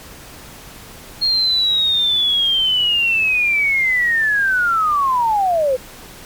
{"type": "linear sweep", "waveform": "sine", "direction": "down", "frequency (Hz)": [4272, 493.9], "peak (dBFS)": -13, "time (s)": [1.21, 5.77], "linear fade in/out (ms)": 20, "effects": ["pink hiss -38 dBFS RMS until 6.25 s", "MP3 96 kbps"]}